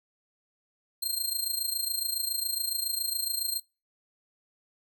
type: tone with amplitude modulation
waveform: 15% pulse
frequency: 4186 Hz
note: C8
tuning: in tune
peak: -19 dBFS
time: 1.02-3.6 s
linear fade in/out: 10 ms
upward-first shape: sine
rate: 27.2 Hz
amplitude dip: 75%
effects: noise-tail reverb RT60 0.3 s tail -25 dB re dry